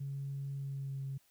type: tone with pitch glide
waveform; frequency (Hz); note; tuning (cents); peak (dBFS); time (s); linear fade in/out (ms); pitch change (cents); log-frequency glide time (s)
sine; 138.59 to 135.97; C#3 to C#3; 0 to -33; -36; 0-1.18; 10; -33; 0.56-1.03
effects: tanh soft clip ceiling -32 dBFS + white hiss -70 dBFS RMS until 1.3 s